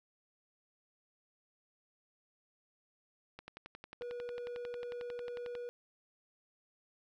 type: click train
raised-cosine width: 0.3 ms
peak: -31 dBFS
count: 25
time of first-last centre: 3.39-5.552 s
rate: 11.1 Hz
type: tone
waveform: triangle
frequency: 483.8 Hz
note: B4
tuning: 36 cents flat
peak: -38 dBFS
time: 4.01-5.69 s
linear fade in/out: 0 ms
effects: none